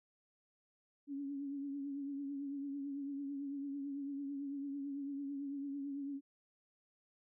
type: tone with vibrato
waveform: sine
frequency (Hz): 280.1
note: C#4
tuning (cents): +18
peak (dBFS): -39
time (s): 1.07-6.21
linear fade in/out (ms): 50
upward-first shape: triangle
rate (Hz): 9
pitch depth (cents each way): 51
effects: none